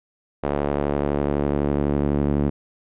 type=tone with band-pass filter sweep; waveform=sawtooth; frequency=72 Hz; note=D2; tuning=34 cents flat; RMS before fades=-22 dBFS; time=0.43-2.5 s; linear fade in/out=10 ms; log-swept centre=560 to 260 Hz; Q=1.1; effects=resampled to 8000 Hz